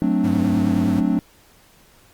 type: chord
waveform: triangle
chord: D dominant seventh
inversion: first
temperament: equal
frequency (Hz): 185 / 220 / 261.6 / 293.7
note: F#3 / A3 / C4 / D4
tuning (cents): 0 / 0 / 0 / 0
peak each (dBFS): -20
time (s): 0.02-1.19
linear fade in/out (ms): 0
type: tone with vibrato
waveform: square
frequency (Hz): 101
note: G#2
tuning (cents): -48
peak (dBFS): -26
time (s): 0.23-1.01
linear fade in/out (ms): 20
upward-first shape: triangle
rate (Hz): 9.6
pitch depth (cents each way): 130
effects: pink hiss -53 dBFS RMS until 2.13 s + Opus 32 kbps